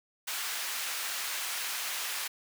pink high-pass noise, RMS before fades -35 dBFS, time 0.27-2.28 s, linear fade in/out 10 ms, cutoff 1400 Hz, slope 12 dB/octave, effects none

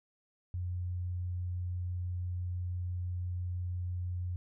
sine tone, 89.4 Hz, F2, 41 cents sharp, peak -33 dBFS, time 0.54-4.36 s, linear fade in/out 0 ms, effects none

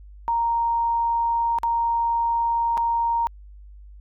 sine tone with dropouts, 931 Hz, A#5, 2 cents flat, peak -19 dBFS, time 0.28-3.27 s, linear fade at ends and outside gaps 0 ms, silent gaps 1.586-1.633 / 2.772-2.777 s, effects added 50 Hz sine -41 dBFS peak until 4 s

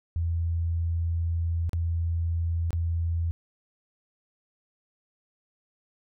sine tone with dropouts, 83.8 Hz, E2, 29 cents sharp, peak -24 dBFS, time 0.16-3.31 s, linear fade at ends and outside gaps 0 ms, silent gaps 1.694-1.732 / 2.706-2.73 s, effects none

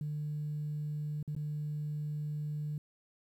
sine tone with dropouts, 150 Hz, D3, 37 cents sharp, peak -33 dBFS, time 0.01-2.78 s, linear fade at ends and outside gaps 2 ms, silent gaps 1.228-1.277 / 1.351-1.363 s, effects tanh soft clip ceiling -30 dBFS + 11-bit

